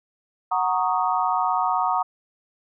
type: chord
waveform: sine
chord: D# minor seventh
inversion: first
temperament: equal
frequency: 740 / 932.3 / 1108.7 / 1244.5 Hz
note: F#5 / A#5 / C#6 / D#6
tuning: 0 / 0 / 0 / 0 cents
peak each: -24 / -24 / -27 / -26 dBFS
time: 0.51-2.03 s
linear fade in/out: 10 ms
effects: none